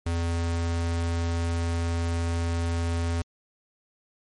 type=tone; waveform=square; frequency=84.4 Hz; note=E2; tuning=41 cents sharp; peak=-25 dBFS; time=0.06-3.22 s; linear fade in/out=5 ms; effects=MP3 48 kbps